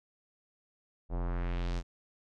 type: tone with low-pass filter sweep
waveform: square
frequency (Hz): 43.65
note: F1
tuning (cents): 0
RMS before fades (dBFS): -33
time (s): 1.09-1.83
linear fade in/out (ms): 50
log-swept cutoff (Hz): 700 to 6800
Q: 1.4
effects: none